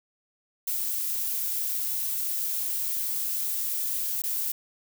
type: noise with dropouts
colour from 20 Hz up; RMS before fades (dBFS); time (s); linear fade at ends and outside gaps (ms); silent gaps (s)
violet; -29; 0.67-4.52; 5; 4.22-4.237
effects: none